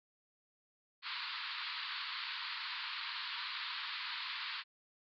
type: band-pass noise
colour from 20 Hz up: white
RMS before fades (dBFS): -42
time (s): 1.02-4.64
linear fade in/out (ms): 50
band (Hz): 930 to 4600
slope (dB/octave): 96
effects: none